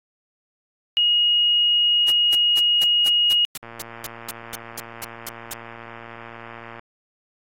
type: tone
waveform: sine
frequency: 2880 Hz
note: F#7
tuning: 47 cents flat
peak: -15 dBFS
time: 0.97-3.45 s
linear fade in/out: 0 ms
type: noise bursts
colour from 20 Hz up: white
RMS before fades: -30 dBFS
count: 15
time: 2.08-5.535 s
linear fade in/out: 2 ms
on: 25 ms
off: 220 ms
type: click train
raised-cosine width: 0.5 ms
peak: -23 dBFS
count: 368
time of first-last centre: 3.63-6.794 s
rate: 116 Hz
effects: AAC 48 kbps